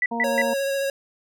sine tone bursts, 1973 Hz, B6, 2 cents flat, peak -18 dBFS, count 3, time 0.02-0.417 s, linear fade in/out 2 ms, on 39 ms, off 140 ms
harmonic tone, 233.1 Hz, A#3, in tune, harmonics 1 / 2 / 3 / 4, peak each -28 / -33 / -31 / -29 dBFS, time 0.11-0.54 s, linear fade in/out 10 ms
square tone with vibrato, 550 Hz, C#5, 14 cents flat, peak -23 dBFS, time 0.24-0.9 s, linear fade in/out 2 ms, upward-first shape sine, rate 14 Hz, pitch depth 15 cents each way
effects none

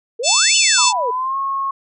sine exponential two-way sweep, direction up then down, 430.8 to 3058 to 430.8 Hz, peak -20 dBFS, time 0.19-1.11 s, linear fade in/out 10 ms, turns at 0.56 s
harmonic tone, 880 Hz, A5, in tune, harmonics 3 / 4 / 5 / 6 / 7 / 8 / 9, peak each -20 / -20 / -20 / -20 / -20 / -20 / -20 dBFS, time 0.23-0.93 s, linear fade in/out 50 ms
sine tone with pitch glide, 987.8 to 1089.7 Hz, B5 to C#6, 0 to -30 cents, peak -18 dBFS, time 0.78-1.71 s, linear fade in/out 5 ms, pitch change +170 cents, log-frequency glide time 1.09-1.37 s
effects none

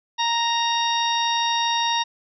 harmonic tone, 932.3 Hz, A#5, in tune, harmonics 1 / 2 / 3 / 4 / 5 / 6, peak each -22 / -30 / -30 / -25 / -38 / -30 dBFS, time 0.18-2.04 s, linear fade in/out 20 ms, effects none

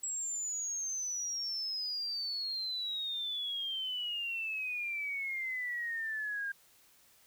sine exponential sweep, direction down, 7750 to 1600 Hz, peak -34 dBFS, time 0.03-6.52 s, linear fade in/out 5 ms, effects white hiss -64 dBFS RMS until 7.26 s

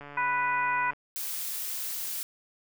click train, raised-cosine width 0.5 ms, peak -29 dBFS, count 134, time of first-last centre 0.01-0.934 s, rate 144 Hz
harmonic tone, 493.9 Hz, B4, in tune, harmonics 2 / 3 / 4 / 5, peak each -27 / -31 / -33 / -35 dBFS, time 0.17-0.91 s, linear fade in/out 5 ms
blue noise, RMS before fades -34 dBFS, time 1.16-2.23 s, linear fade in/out 0 ms
effects none

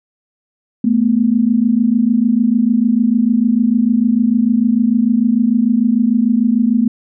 sine tone pair together, 218.4 / 245.1 Hz, A3 / B3, -13 / -13 cents, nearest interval major second, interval 200 cents, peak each -13 dBFS, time 0.84-6.88 s, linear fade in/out 5 ms, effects none

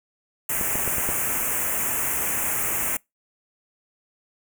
white band-stop noise, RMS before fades -25 dBFS, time 0.49-2.97 s, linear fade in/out 5 ms, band 2700 to 6600 Hz, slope 48 dB/octave
clicks, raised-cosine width 2 ms, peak -16 dBFS, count 5, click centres 0.612 / 0.756 / 0.877 / 0.983 / 1.09 s
effects noise-tail reverb RT60 0.2 s tail -26 dB re dry

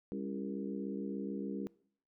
harmonic tone with a mistuned harmonic, 66.8 Hz, C2, 36 cents sharp, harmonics 3 / 4 / 5 / 6 / 7, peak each -40 / -42 / -44 / -46 / -47 dBFS, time 0.12-1.67 s, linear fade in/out 0 ms, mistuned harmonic 4, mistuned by +60 cents, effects noise-tail reverb RT60 0.6 s tail -23 dB re dry

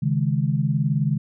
sine chord, C# suspended second, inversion none, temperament equal with one note detuned, 136.6 / 155.56 / 207.7 Hz, C#3 / D#3 / G#3, -25 / 0 / 0 cents, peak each -22 / -22 / -26 dBFS, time 0.02-1.18 s, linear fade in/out 10 ms, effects none

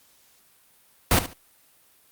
pink noise with echo, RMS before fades -18 dBFS, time 1.11-1.19 s, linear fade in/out 2 ms, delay 72 ms, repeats 2, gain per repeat -13 dB, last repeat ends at 1.334 s, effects white hiss -59 dBFS RMS until 2.11 s + Opus 48 kbps

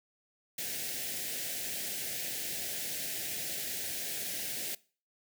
white band-stop noise, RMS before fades -37 dBFS, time 0.58-4.75 s, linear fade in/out 5 ms, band 760 to 1600 Hz, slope 48 dB/octave, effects noise-tail reverb RT60 0.4 s tail -22 dB re dry + high-pass 100 Hz 12 dB/octave

